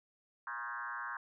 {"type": "tone with frequency modulation", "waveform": "sine", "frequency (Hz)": 1318.5, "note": "E6", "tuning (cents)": 0, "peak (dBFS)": -38, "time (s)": [0.47, 1.17], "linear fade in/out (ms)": 2, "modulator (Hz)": 121, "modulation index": 3.1, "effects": []}